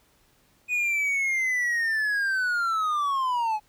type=linear sweep; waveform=triangle; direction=down; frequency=2489 to 836 Hz; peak=-21 dBFS; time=0.68-3.6 s; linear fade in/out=50 ms; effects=pink hiss -63 dBFS RMS until 3.68 s